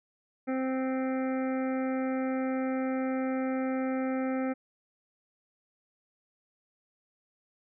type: harmonic tone with a mistuned harmonic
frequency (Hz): 261.6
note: C4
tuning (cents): 0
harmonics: 1 / 2 / 3 / 5 / 6 / 7 / 8 / 9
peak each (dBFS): -29 / -34 / -40 / -43 / -48 / -49 / -47 / -51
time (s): 0.47-4.54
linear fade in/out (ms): 20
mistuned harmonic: 6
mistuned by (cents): -15
effects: none